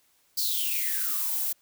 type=noise with high-pass filter sweep; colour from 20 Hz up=violet; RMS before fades=-28 dBFS; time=0.37-1.53 s; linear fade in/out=10 ms; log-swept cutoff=4700 to 610 Hz; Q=9.8; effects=white hiss -66 dBFS RMS until 1.61 s